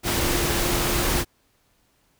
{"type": "tone in noise", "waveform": "sine", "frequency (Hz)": 349.2, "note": "F4", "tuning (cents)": 0, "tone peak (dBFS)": -30, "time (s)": [0.03, 1.25], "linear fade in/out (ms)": 50, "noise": "pink", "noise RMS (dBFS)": -23, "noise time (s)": [0.03, 1.25], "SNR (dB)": -10, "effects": ["pink hiss -65 dBFS RMS until 2.19 s"]}